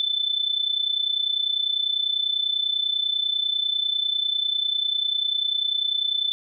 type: tone with amplitude modulation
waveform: sine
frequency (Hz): 3520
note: A7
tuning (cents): 0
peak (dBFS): -18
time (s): 0-6.32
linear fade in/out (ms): 0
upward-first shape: sine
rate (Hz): 30.1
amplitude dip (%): 75
effects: none